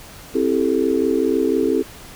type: chord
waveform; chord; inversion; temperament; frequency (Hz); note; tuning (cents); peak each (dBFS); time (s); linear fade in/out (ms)
sine; A minor seventh; first; just; 264 / 330 / 396 / 440; C4 / E4 / G4 / A4; +16 / +2 / +18 / 0; -21; 0.34-1.83; 20
effects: pink hiss -40 dBFS RMS until 2.15 s